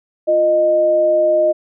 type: tone pair together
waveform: sine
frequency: 348.3 / 617 Hz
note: F4 / D#5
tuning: -5 / -15 cents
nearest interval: minor seventh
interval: 990 cents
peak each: -21 / -11 dBFS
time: 0.27-1.53 s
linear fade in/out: 20 ms
effects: none